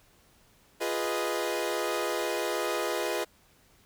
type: chord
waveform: sawtooth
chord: F half-diminished seventh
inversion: none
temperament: equal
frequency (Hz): 349.2 / 415.3 / 493.9 / 622.3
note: F4 / Ab4 / Cb5 / Eb5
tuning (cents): 0 / 0 / 0 / 0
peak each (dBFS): -30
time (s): 0.8-3.25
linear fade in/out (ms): 20
effects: pink hiss -62 dBFS RMS until 3.85 s